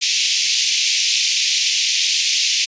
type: band-pass noise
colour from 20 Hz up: white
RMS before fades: -18 dBFS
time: 0.01-2.66 s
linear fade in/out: 20 ms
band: 2300 to 6500 Hz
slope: 48 dB/octave
effects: resampled to 16000 Hz